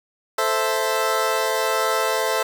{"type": "chord", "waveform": "20% pulse", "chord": "A minor", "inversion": "none", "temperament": "equal", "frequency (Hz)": [440, 523.3, 659.3], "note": ["A4", "C5", "E5"], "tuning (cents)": [0, 0, 0], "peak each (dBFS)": -19, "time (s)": [0.38, 2.43], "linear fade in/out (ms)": 5, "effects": ["8-bit"]}